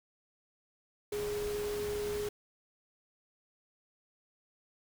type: tone in noise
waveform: sine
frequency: 415.3 Hz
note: G#4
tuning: in tune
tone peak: -33 dBFS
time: 1.12-2.29 s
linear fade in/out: 5 ms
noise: pink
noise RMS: -43 dBFS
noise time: 1.12-2.29 s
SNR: +7 dB
effects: none